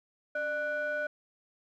triangle ring-modulated tone, 440 Hz, A4, in tune, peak -25 dBFS, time 0.35-1.07 s, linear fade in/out 5 ms, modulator 1040 Hz, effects none

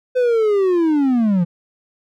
triangle linear sweep, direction down, 511 to 166.3 Hz, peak -11 dBFS, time 0.15-1.45 s, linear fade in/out 20 ms, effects none

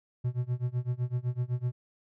triangle tone with tremolo, 123.47 Hz, B2, in tune, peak -23 dBFS, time 0.24-1.72 s, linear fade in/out 10 ms, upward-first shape sine, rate 7.9 Hz, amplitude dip 95%, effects none

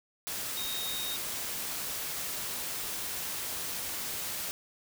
sine tone in noise, 3729 Hz, A#7, in tune, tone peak -36 dBFS, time 0.57-1.16 s, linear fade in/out 0 ms, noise white, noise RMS -36 dBFS, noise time 0.27-4.51 s, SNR -3 dB, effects none

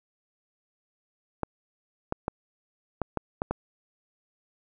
clicks, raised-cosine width 1 ms, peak -13 dBFS, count 7, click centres 1.433 / 2.124 / 2.281 / 3.017 / 3.173 / 3.419 / 3.51 s, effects none

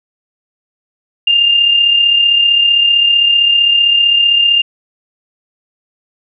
sine tone with amplitude modulation, 2805 Hz, F7, 7 cents sharp, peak -5 dBFS, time 1.27-4.62 s, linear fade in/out 5 ms, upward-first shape sine, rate 35.5 Hz, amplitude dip 45%, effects none

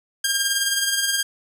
10% pulse tone with tremolo, 1609 Hz, G6, 45 cents sharp, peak -9 dBFS, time 0.24-1.23 s, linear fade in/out 5 ms, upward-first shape sine, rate 19 Hz, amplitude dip 45%, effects none

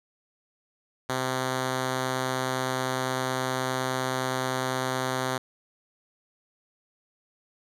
5% pulse tone, 129.7 Hz, C3, 15 cents flat, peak -15 dBFS, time 1.09-5.38 s, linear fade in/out 5 ms, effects low-pass 12000 Hz 12 dB/octave

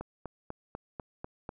click train, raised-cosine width 1 ms, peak -24 dBFS, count 7, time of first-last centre 0.01-1.491 s, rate 4.05 Hz, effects none

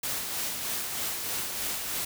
white noise with tremolo, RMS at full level -31 dBFS, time 0.03-2.05 s, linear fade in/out 5 ms, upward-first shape sine, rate 3.2 Hz, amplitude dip 35%, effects none

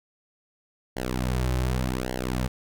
sawtooth tone with flanger, 63 Hz, B1, 35 cents sharp, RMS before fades -27 dBFS, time 0.96-2.48 s, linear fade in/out 10 ms, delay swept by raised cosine 0.8 to 4.3 ms, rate 0.86 Hz, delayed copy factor -0.95, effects none

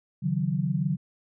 sine tone cluster, 140.3 / 158.9 / 185.3 Hz, C#3 / D#3 / F#3, +21 / +37 / +3 cents, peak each -28 dBFS, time 0.22-0.97 s, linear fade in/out 20 ms, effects none

